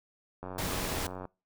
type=click train; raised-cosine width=1 ms; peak=-26 dBFS; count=77; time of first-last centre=0.43-1.253 s; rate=92.3 Hz
type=noise; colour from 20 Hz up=pink; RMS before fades=-34 dBFS; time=0.58-1.07 s; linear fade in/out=5 ms
effects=noise-tail reverb RT60 0.3 s tail -24 dB re dry